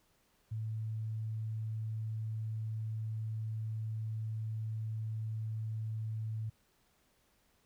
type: tone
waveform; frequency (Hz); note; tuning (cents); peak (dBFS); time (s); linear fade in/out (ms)
sine; 110; A2; 0; -35; 0.51-6.5; 10
effects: pink hiss -72 dBFS RMS until 7.65 s